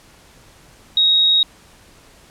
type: tone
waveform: sine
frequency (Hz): 3775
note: A#7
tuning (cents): +21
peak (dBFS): -11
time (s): 0.97-1.43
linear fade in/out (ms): 2
effects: pink hiss -48 dBFS RMS until 2.3 s + low-pass 11000 Hz 12 dB/octave